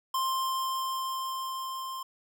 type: tone with level ramp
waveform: square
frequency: 1051 Hz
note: C6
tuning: 7 cents sharp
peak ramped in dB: -27 to -36 dBFS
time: 0.14-2.03 s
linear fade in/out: 5 ms
effects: none